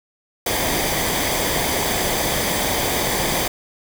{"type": "noise with comb filter", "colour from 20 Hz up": "pink", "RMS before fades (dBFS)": -21, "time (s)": [0.46, 3.48], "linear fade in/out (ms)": 5, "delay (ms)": 0.73, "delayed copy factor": -0.55, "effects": []}